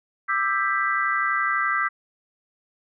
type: chord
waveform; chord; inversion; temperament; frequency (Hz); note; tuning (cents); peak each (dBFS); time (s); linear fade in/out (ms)
sine; E minor seventh; third; just; 1186.7 / 1318.5 / 1582.2 / 1977.8; D6 / E6 / G6 / B6; +18 / 0 / +16 / +2; -26; 0.28-1.89; 20
effects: none